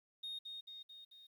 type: tone with echo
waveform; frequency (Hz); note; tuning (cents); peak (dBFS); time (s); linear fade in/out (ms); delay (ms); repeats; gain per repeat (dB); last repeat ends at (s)
sine; 3708; A#7; -10; -40; 0.23-0.39; 10; 220; 4; -4; 1.27
effects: tanh soft clip ceiling -39 dBFS + 12-bit

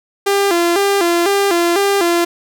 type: tone with vibrato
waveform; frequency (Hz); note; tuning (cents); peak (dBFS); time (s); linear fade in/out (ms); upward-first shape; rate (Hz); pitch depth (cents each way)
sawtooth; 370.1; F#4; 0; -8; 0.26-2.25; 10; square; 2; 130
effects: none

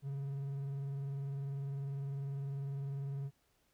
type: tone with vibrato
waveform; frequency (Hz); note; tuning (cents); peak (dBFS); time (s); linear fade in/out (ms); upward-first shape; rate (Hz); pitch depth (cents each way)
triangle; 138.59; C#3; 0; -35; 0.02-3.31; 50; sine; 20; 49
effects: pink hiss -75 dBFS RMS until 3.73 s

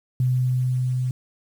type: tone with level ramp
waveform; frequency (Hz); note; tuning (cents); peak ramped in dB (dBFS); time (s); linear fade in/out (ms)
sine; 126.9; B2; +47; -17 to -21; 0.2-1.11; 2
effects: 8-bit

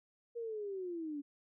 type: linear sweep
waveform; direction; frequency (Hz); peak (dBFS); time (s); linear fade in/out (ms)
sine; down; 476.3 to 280; -38; 0.35-1.22; 20
effects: none

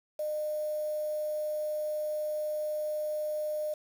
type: tone with quantisation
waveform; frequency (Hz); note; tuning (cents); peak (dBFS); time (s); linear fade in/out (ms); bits
sine; 608; D#5; -40; -30; 0.19-3.74; 5; 8
effects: none

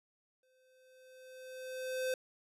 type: tone with exponential growth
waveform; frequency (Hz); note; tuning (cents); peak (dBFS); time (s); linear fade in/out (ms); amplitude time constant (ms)
square; 515; C5; -28; -32; 0.43-2.14; 2; 370
effects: resampled to 32000 Hz

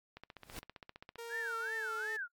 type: click train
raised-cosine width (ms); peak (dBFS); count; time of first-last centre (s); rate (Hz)
0.3; -32; 16; 0.17-1.157; 15.2
type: noise with exponential growth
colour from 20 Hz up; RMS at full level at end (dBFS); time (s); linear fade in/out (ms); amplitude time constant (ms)
pink; -42; 0.36-0.59; 0; 50
type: tone with pitch glide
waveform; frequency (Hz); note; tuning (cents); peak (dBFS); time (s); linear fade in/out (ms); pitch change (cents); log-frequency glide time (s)
sawtooth; 465.4 to 431.7; A#4 to A4; -3 to -33; -39; 1.18-2.17; 10; -130; 1.38-2.02
type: tone with vibrato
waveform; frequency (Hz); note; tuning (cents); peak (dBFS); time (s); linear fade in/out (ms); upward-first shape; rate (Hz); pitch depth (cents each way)
sine; 1565; G6; -3; -36; 1.29-2.28; 50; sine; 2.7; 250
effects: noise-tail reverb RT60 0.1 s tail -25 dB re dry + MP3 96 kbps

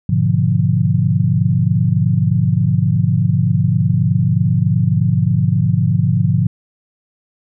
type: chord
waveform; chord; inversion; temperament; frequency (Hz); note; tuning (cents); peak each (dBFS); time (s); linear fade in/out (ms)
sine; G# diminished seventh; none; equal; 103.83 / 123.47 / 146.83 / 174.61; G#2 / B2 / D3 / F3; 0 / 0 / 0 / 0; -17; 0.09-6.47; 5
effects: none

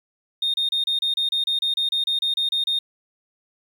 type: tone bursts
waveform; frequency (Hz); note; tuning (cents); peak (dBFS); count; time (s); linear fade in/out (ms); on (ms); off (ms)
sine; 3678; A#7; -24; -18; 16; 0.42-2.79; 5; 120; 30
effects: tanh soft clip ceiling -16 dBFS + 8-bit

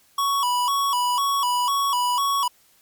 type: tone with vibrato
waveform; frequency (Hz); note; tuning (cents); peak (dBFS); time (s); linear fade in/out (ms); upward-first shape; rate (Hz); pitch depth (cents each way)
square; 1046.5; C6; 0; -20; 0.18-2.48; 5; square; 2; 110
effects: white hiss -58 dBFS RMS until 2.81 s + MP3 96 kbps

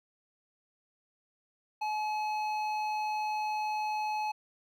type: tone with hard clipping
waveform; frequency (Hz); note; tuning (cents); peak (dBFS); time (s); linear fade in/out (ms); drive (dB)
sine; 853; G#5; +46; -32; 1.81-4.32; 10; 10
effects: none

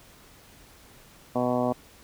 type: harmonic tone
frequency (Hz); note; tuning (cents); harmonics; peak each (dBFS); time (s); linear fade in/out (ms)
124; B2; +7; 1 / 2 / 3 / 4 / 5 / 6 / 7 / 8 / 9; -35 / -27 / -35 / -31 / -28 / -32 / -37 / -37 / -38; 1.35-1.73; 10
effects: pink hiss -53 dBFS RMS until 2.03 s

